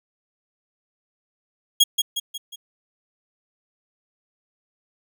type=tone with echo; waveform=sawtooth; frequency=3295 Hz; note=G#7; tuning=14 cents flat; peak=-8 dBFS; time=1.8-1.84 s; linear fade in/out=10 ms; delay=180 ms; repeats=4; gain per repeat=-6 dB; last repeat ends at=2.56 s; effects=none